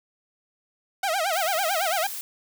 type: tone with vibrato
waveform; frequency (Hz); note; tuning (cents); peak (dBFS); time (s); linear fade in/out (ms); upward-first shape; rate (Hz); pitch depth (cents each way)
sawtooth; 710; F5; +28; -19; 1.03-2.07; 5; sine; 9; 220
type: noise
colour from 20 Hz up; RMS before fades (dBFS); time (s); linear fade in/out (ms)
blue; -34; 1.33-2.21; 0
effects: none